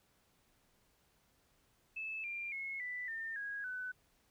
sine tone with pitch steps, 2616 / 2385 / 2175 / 1982.6 / 1807.5 / 1648 / 1502.5 Hz, E7 / D7 / C#7 / B6 / A6 / G#6 / F#6, -14 / +26 / -33 / +6 / +46 / -14 / +26 cents, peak -39 dBFS, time 1.96-3.92 s, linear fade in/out 10 ms, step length 280 ms, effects pink hiss -73 dBFS RMS until 4.3 s

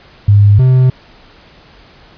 sine / triangle tone pair in turn, 102 / 128.79 Hz, G#2 / C3, -31 / -27 cents, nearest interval major third, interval 404 cents, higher second, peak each -3 dBFS, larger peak neither, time 0.28-0.59 / 0.59-0.9 s, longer neither, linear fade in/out 5 ms, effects pink hiss -42 dBFS RMS until 2.17 s + resampled to 11025 Hz

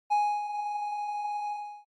triangle tone with ADSR envelope, 830.6 Hz, G#5, in tune, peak -19 dBFS, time 0.1-1.85 s, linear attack 23 ms, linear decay 300 ms, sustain -10 dB, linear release 370 ms, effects AAC 32 kbps

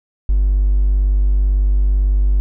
triangle tone with hard clipping, 49 Hz, G1, in tune, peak -11 dBFS, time 0.29-2.4 s, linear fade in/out 0 ms, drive 3 dB, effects none

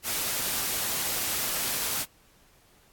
white noise, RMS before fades -29 dBFS, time 0.03-2.06 s, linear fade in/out 50 ms, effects pink hiss -60 dBFS RMS until 2.92 s + AAC 64 kbps

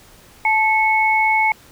sine tone pair together, 872.7 / 2199 Hz, A5 / C#7, -14 / -14 cents, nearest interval octave + major third, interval 1600 cents, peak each -16 dBFS, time 0.45-1.52 s, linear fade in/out 2 ms, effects pink hiss -47 dBFS RMS until 1.71 s

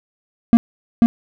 triangle tone with echo, 232.5 Hz, A#3, 4 cents flat, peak -3 dBFS, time 0.53-0.57 s, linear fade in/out 0 ms, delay 490 ms, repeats 1, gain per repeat -2 dB, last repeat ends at 1.06 s, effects none

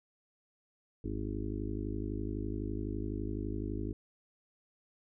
harmonic tone, 51.91 Hz, G#1, in tune, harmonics 1 / 2 / 4 / 5 / 6 / 7 / 8, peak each -39 / -40 / -45 / -42 / -41 / -45 / -46 dBFS, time 1.04-3.93 s, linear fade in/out 5 ms, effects none

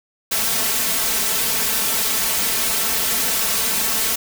white noise with comb filter, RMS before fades -20 dBFS, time 0.31-4.16 s, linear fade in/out 10 ms, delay 4.5 ms, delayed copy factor +0.75, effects none

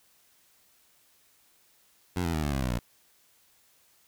15% pulse tone with pitch steps, 89.3 / 83.32 / 77.74 / 72.53 / 67.68 / 63.14 / 58.92 Hz, F2 / E2 / D#2 / D2 / C#2 / B1 / A#1, +39 / +19 / -1 / -21 / -41 / +39 / +19 cents, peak -21 dBFS, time 2.16-2.79 s, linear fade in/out 5 ms, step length 90 ms, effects white hiss -64 dBFS RMS until 4.07 s

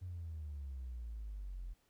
triangle exponential sweep, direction down, 92.4 to 42 Hz, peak -38 dBFS, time 0.01-1.74 s, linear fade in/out 20 ms, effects tanh soft clip ceiling -39 dBFS + pink hiss -75 dBFS RMS until 1.89 s

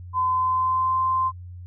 sine tone with pitch glide, 1021 to 1041.2 Hz, C6 to C6, -43 to -9 cents, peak -19 dBFS, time 0.13-1.32 s, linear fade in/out 50 ms, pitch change +34 cents, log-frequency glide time 0.26-1 s, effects added 89 Hz sine -36 dBFS peak until 1.66 s

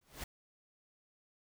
pink noise with exponential growth, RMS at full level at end -39 dBFS, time 0.01-0.24 s, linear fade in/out 5 ms, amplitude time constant 48 ms, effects none

